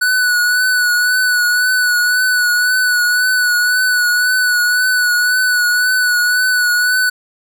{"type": "tone with vibrato", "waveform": "square", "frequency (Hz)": 1480, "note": "F#6", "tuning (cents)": 0, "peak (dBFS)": -12, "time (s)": [0.01, 7.1], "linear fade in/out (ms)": 10, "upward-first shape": "triangle", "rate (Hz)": 1.9, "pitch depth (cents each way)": 36, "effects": []}